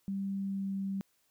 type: tone with pitch glide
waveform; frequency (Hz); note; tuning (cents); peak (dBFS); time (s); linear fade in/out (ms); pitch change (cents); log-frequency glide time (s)
sine; 196 to 194.87; G3 to G3; 0 to -10; -32; 0.08-1.01; 0; -10; 0.4-0.72
effects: white hiss -73 dBFS RMS until 1.3 s